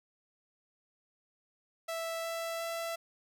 sawtooth tone with pitch steps, 659.3 / 663.1 / 667 Hz, E5 / E5 / E5, 0 / +10 / +20 cents, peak -31 dBFS, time 1.88-2.96 s, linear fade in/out 10 ms, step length 360 ms, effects none

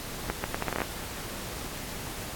accelerating click train, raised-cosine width 0.5 ms, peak -13 dBFS, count 10, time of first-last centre 0.3-0.818 s, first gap 140 ms, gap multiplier 0.75, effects pink hiss -38 dBFS RMS until 2.35 s + AAC 64 kbps

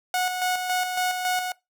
sawtooth tone with tremolo, 732 Hz, F#5, 19 cents flat, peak -18 dBFS, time 0.14-1.52 s, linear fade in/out 2 ms, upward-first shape square, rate 3.6 Hz, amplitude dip 45%, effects noise-tail reverb RT60 0.2 s tail -21 dB re dry

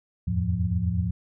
sine tone cluster, 82.3 / 90.6 / 108.5 / 175.7 Hz, E2 / F#2 / A2 / F3, -2 / -36 / -24 / +11 cents, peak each -28 dBFS, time 0.27-1.11 s, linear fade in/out 10 ms, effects none

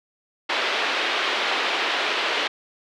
white band-pass noise, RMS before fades -24 dBFS, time 0.49-2.48 s, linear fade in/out 10 ms, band 330 to 3500 Hz, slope 24 dB/octave, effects none

